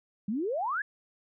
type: exponential sweep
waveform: sine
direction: up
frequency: 192 to 1753 Hz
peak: -28 dBFS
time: 0.28-0.82 s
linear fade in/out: 5 ms
effects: none